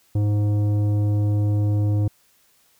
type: tone with tanh clipping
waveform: triangle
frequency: 103.83 Hz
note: G#2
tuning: in tune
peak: -19 dBFS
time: 0.15-2.08 s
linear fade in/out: 5 ms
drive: 15 dB
effects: white hiss -60 dBFS RMS until 2.79 s